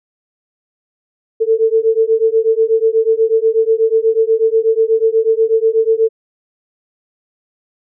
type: beating tone pair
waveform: sine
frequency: 442.9 / 451.1 Hz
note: A4 / A4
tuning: +11 / +43 cents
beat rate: 8.2 Hz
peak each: -13 dBFS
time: 1.4-6.09 s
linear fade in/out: 20 ms
effects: none